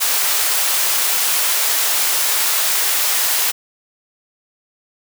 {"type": "high-pass noise", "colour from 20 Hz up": "white", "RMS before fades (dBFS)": -17, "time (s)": [0, 3.52], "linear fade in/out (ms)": 20, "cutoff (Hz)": 610, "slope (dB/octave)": 12, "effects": []}